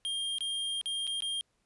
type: tone with dropouts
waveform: square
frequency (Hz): 3209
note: G7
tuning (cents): +40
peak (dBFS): -32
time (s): 0.05-1.41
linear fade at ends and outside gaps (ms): 0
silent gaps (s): 0.384-0.407 / 0.813-0.858 / 1.069-1.075 / 1.205-1.222
effects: pink hiss -75 dBFS RMS until 1.65 s + resampled to 24000 Hz